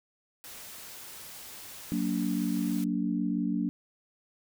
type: noise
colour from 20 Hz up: white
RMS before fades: -45 dBFS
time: 0.44-2.84 s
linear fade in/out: 0 ms
type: chord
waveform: sine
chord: Gb augmented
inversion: none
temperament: just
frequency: 185 / 231.2 / 289.1 Hz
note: Gb3 / Bb3 / D4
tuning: 0 / -14 / -27 cents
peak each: -31 dBFS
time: 1.92-3.69 s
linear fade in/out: 0 ms
effects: none